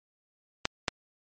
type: clicks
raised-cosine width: 0.2 ms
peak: -7 dBFS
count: 2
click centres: 0.654 / 0.882 s
effects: MP3 32 kbps